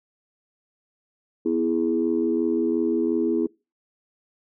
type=chord; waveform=sine; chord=E major; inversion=second; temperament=equal; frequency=246.9 / 329.6 / 415.3 Hz; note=B3 / E4 / G#4; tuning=0 / 0 / 0 cents; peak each=-25 / -22 / -25 dBFS; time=1.45-3.47 s; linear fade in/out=10 ms; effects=noise-tail reverb RT60 0.3 s tail -26 dB re dry + tanh soft clip ceiling -11 dBFS